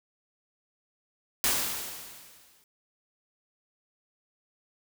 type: noise with exponential decay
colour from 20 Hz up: white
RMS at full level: -24 dBFS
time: 1.44-2.64 s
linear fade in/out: 1 ms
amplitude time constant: 260 ms
effects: none